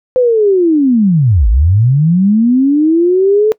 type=linear two-way sweep; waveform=sine; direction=down then up; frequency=515 to 48.71 to 438.7 Hz; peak=-6 dBFS; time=0.16-3.52 s; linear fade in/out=0 ms; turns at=1.48 s; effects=noise-tail reverb RT60 0.1 s tail -21 dB re dry